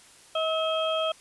harmonic tone with a mistuned harmonic, 644 Hz, E5, 41 cents flat, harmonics 1 / 2 / 4 / 5, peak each -26 / -31 / -38 / -31 dBFS, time 0.35-1.12 s, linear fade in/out 5 ms, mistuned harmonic 1, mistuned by -16 cents, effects white hiss -53 dBFS RMS until 1.2 s + resampled to 24000 Hz

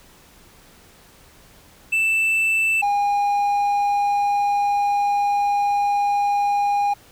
triangle tone pair in turn, 2651 / 813.6 Hz, E7 / G#5, +9 / -36 cents, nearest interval octave + minor sixth, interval 2045 cents, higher first, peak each -15 dBFS, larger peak neither, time 1.92-2.82 / 2.82-6.94 s, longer second, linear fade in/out 10 ms, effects pink hiss -50 dBFS RMS until 7.11 s

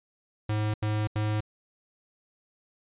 square tone bursts, 106.6 Hz, G#2, 46 cents sharp, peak -26 dBFS, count 3, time 0.49-1.406 s, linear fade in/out 5 ms, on 250 ms, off 83 ms, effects resampled to 8000 Hz

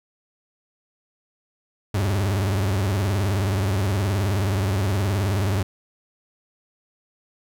40% pulse tone with vibrato, 98 Hz, G2, in tune, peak -19 dBFS, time 1.94-5.63 s, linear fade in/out 5 ms, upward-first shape triangle, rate 19 Hz, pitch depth 190 cents each way, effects 10-bit

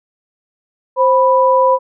sine tone pair together, 524.9 / 987.8 Hz, C5 / B5, +5 / 0 cents, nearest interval major seventh, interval 1095 cents, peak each -11 dBFS, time 0.96-1.79 s, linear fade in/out 50 ms, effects none

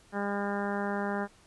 harmonic tone, 201.8 Hz, G#3, 49 cents flat, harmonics 1 / 2 / 3 / 4 / 5 / 6 / 7 / 8 / 9, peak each -33 / -36 / -38 / -37 / -41 / -44 / -41 / -41 / -45 dBFS, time 0.12-1.28 s, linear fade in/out 50 ms, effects pink hiss -60 dBFS RMS until 1.46 s + resampled to 24000 Hz

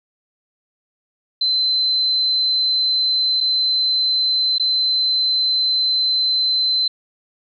sine tone with dropouts, 4065 Hz, B7, 49 cents sharp, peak -15 dBFS, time 1.41-6.88 s, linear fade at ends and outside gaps 5 ms, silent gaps 3.405-3.409 / 4.583-4.597 s, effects none

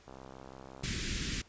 click train, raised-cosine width 1 ms, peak -34 dBFS, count 51, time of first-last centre 0.08-0.84 s, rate 65.8 Hz
pink band-stop noise, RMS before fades -35 dBFS, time 0.83-1.42 s, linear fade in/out 10 ms, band 340 to 1700 Hz, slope 24 dB/octave
effects pink hiss -61 dBFS RMS until 1.48 s + resampled to 16000 Hz

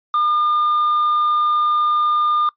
triangle tone with quantisation, 1208 Hz, D6, 48 cents sharp, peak -13 dBFS, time 0.14-2.49 s, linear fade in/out 2 ms, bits 6, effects noise-tail reverb RT60 0.1 s tail -20 dB re dry + resampled to 11025 Hz

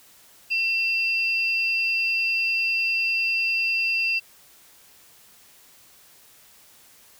sine tone pair together, 2695 / 4814 Hz, E7 / D8, +38 / +42 cents, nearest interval minor seventh, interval 1004 cents, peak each -21 / -30 dBFS, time 0.5-4.2 s, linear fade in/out 20 ms, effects white hiss -53 dBFS RMS until 7.19 s

